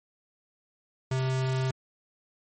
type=tone; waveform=square; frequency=130.81 Hz; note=C3; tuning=in tune; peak=-26 dBFS; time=1.11-1.71 s; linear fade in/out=5 ms; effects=MP3 32 kbps